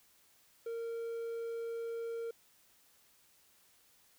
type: tone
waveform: triangle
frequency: 461.6 Hz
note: A#4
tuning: 17 cents flat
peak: -35 dBFS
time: 0.66-2.31 s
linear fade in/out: 5 ms
effects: white hiss -67 dBFS RMS until 4.18 s